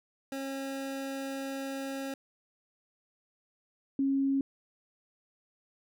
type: tone pair in turn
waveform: 25% pulse / sine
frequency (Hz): 271.4 / 273.1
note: C#4 / C#4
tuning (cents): -36 / -26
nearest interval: unison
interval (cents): 10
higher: second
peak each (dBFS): -31 / -25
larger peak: second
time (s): 0.32-2.14 / 3.99-4.41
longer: first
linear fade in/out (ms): 2
effects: none